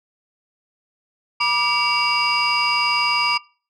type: tone cluster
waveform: sine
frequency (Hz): 967 / 1188 / 2287 / 2775 / 4890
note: B5 / D6 / D7 / F7 / D#8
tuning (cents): -37 / +20 / -47 / -12 / -31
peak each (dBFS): -22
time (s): 1.4-3.38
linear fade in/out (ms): 10
effects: noise-tail reverb RT60 0.4 s tail -24 dB re dry + tanh soft clip ceiling -10 dBFS